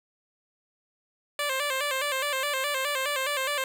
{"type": "tone with vibrato", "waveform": "10% pulse", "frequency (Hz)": 554.4, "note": "C#5", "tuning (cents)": 0, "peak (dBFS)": -18, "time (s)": [1.39, 3.64], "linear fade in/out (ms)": 2, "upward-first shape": "square", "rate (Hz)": 4.8, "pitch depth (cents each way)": 85, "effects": []}